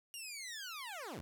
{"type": "linear sweep", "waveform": "15% pulse", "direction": "down", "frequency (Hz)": [2864, 41.61], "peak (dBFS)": -37, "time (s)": [0.14, 1.21], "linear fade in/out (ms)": 0, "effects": []}